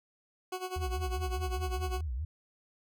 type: tone with tremolo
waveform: 20% pulse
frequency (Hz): 369.1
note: F#4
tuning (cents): -4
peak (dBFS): -28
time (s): 0.52-2.01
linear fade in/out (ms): 5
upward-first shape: sine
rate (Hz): 10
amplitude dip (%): 80
type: tone with vibrato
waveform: sine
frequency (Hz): 69.3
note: C#2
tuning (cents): 0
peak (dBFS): -32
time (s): 0.76-2.25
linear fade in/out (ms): 5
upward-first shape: sine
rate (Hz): 4.9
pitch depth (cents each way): 280
effects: none